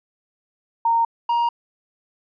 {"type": "tone pair in turn", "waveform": ["sine", "triangle"], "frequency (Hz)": [923, 942.4], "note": ["A#5", "A#5"], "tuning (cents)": [-17, 19], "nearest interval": "unison", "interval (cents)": 36, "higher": "second", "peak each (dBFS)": -15, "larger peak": "neither", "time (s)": [[0.85, 1.05], [1.29, 1.49]], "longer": "neither", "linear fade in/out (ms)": 5, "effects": ["resampled to 11025 Hz"]}